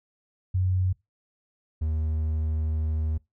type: tone pair in turn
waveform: sine / triangle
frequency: 92.5 / 78.19 Hz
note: F#2 / D#2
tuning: 0 / +9 cents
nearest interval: minor third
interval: 291 cents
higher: first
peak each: -21 / -22 dBFS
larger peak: first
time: 0.54-0.93 / 1.81-3.18 s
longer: second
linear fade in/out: 10 ms
effects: noise-tail reverb RT60 0.2 s tail -23 dB re dry